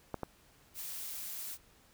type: clicks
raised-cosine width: 1 ms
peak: -22 dBFS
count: 2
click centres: 0.143 / 0.233 s
type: noise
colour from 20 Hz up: blue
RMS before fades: -42 dBFS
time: 0.74-1.58 s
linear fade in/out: 50 ms
effects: pink hiss -64 dBFS RMS until 1.93 s